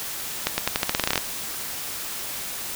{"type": "accelerating click train", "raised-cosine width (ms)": 0.2, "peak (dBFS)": -3, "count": 14, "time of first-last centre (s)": [0.47, 1.178], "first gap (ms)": 110, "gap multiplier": 0.87, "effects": ["white hiss -32 dBFS RMS until 2.75 s"]}